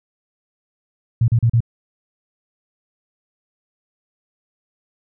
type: tone bursts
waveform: sine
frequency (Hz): 116.2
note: A#2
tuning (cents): -5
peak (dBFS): -11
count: 4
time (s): 1.21-1.605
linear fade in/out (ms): 5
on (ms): 71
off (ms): 37
effects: none